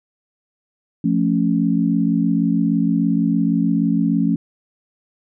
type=chord; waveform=sine; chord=F augmented; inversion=none; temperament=equal with one note detuned; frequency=173.61 / 220 / 277.2 Hz; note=F3 / A3 / C#4; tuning=-10 / 0 / 0 cents; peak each=-19 dBFS; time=1.04-4.36 s; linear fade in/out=5 ms; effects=none